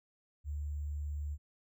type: tone with sample-and-hold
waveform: sine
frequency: 73.6 Hz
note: D2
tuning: 4 cents sharp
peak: -35 dBFS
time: 0.44-1.38 s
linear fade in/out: 50 ms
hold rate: 7350 Hz
effects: none